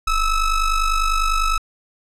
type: ring-modulated tone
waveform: square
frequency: 642 Hz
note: E5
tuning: 46 cents flat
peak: -14 dBFS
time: 0.07-1.58 s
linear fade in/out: 5 ms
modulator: 667 Hz
effects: low-pass 10000 Hz 12 dB/octave